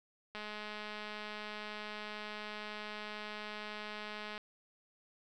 click train, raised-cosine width 0.3 ms, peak -28 dBFS, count 851, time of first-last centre 0.35-4.378 s, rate 211 Hz, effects none

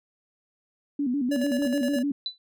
sine tone with vibrato, 265.6 Hz, C4, 26 cents sharp, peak -23 dBFS, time 0.99-2.12 s, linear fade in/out 5 ms, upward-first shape square, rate 6.7 Hz, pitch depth 130 cents each way
square tone with tremolo, 572 Hz, D5, 46 cents flat, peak -28 dBFS, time 1.31-2.03 s, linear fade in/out 10 ms, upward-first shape square, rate 9.6 Hz, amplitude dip 55%
clicks, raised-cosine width 1 ms, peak -31 dBFS, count 2, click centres 1.62 / 1.651 s
sine tone with exponential decay, 3984 Hz, B7, 14 cents sharp, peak -23 dBFS, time 2.26-2.38 s, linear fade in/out 1 ms, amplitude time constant 24 ms
effects none

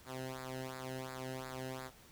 sawtooth tone with flanger, 130 Hz, C3, 11 cents flat, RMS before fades -44 dBFS, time 0.05-1.91 s, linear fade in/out 50 ms, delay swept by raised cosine 0.33 to 0.89 ms, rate 2.8 Hz, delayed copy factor -0.9, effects pink hiss -60 dBFS RMS until 2.11 s

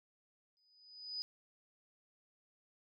sine tone with exponential growth, 4978 Hz, D#8, in tune, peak -36 dBFS, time 0.57-1.22 s, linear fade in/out 0 ms, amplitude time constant 140 ms, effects none

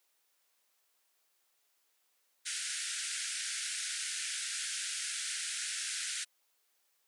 white band-pass noise, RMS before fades -38 dBFS, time 2.45-6.25 s, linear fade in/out 20 ms, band 1400 to 10000 Hz, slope 96 dB/octave, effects white hiss -75 dBFS RMS until 7.07 s + high-pass 400 Hz 12 dB/octave

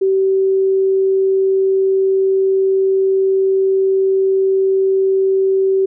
sine tone, 384.4 Hz, G4, 34 cents flat, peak -11 dBFS, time 0.01-5.86 s, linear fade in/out 10 ms, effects none

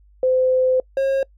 sine / triangle tone pair in turn, 514 / 540.3 Hz, C5 / C#5, -31 / -44 cents, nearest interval minor second, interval 87 cents, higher second, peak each -14 dBFS, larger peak neither, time 0.23-0.8 / 0.97-1.23 s, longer first, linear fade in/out 2 ms, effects noise-tail reverb RT60 0.1 s tail -25 dB re dry + added 50 Hz sine -49 dBFS peak until 1.37 s

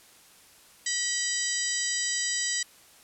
harmonic tone with a mistuned harmonic, 969 Hz, B5, 33 cents flat, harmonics 2 / 3 / 4 / 5 / 6 / 7 / 8, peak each -33 / -37 / -38 / -34 / -35 / -40 / -30 dBFS, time 0.86-2.63 s, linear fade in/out 5 ms, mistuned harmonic 3, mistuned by +100 cents, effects white hiss -55 dBFS RMS until 3.03 s + low-pass 12000 Hz 12 dB/octave

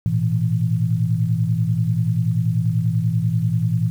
sine chord, A suspended second, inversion none, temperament equal with one note detuned, 110 / 120.3 / 164.81 Hz, A2 / B2 / E3, 0 / -45 / 0 cents, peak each -21 dBFS, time 0.06-3.9 s, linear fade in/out 0 ms, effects 8-bit

